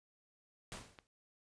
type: noise with exponential decay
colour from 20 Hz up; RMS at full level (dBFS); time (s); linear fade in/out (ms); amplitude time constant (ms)
pink; -43; 0.72-1.07; 0; 76
type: clicks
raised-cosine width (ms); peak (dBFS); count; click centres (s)
0.3; -35; 2; 0.773 / 0.988
effects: resampled to 22050 Hz